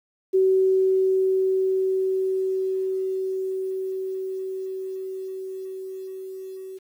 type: tone with level ramp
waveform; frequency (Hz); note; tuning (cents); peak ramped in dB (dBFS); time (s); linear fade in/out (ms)
sine; 379.1; F#4; +42; -15 to -34; 0.33-6.79; 20
effects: 9-bit